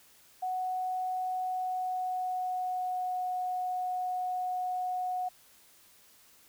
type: tone with pitch glide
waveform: sine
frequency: 740 to 732.3 Hz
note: F#5 to F#5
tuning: 0 to -18 cents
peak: -30 dBFS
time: 0.42-5.29 s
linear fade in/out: 10 ms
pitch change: -18 cents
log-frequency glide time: 1.44-3.27 s
effects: white hiss -60 dBFS RMS until 6.48 s